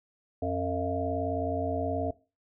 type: harmonic tone with a mistuned harmonic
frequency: 90.3 Hz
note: F#2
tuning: 42 cents flat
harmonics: 1 / 3 / 5 / 7 / 8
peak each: -34 / -34 / -34 / -34 / -34 dBFS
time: 0.42-2.11 s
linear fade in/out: 5 ms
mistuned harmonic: 8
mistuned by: -77 cents
effects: noise-tail reverb RT60 0.3 s tail -18 dB re dry